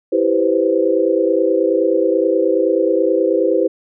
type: chord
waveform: sine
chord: C major seventh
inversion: first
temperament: equal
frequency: 329.6 / 392 / 493.9 / 523.3 Hz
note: E4 / G4 / B4 / C5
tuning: 0 / 0 / 0 / 0 cents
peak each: -18 dBFS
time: 0.12-3.68 s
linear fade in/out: 10 ms
effects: none